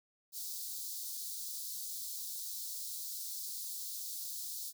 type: high-pass noise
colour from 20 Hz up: white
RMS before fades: -42 dBFS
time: 0.32-4.73 s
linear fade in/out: 50 ms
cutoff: 3900 Hz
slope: 48 dB/octave
effects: none